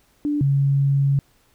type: tone pair in turn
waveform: sine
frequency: 293.7 / 139.09 Hz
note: D4 / C#3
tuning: 0 / +6 cents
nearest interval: octave + minor second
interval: 1294 cents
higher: first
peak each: -19 / -15 dBFS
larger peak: second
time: 0.25-0.41 / 0.41-1.19 s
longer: second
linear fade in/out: 0 ms
effects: pink hiss -60 dBFS RMS until 1.54 s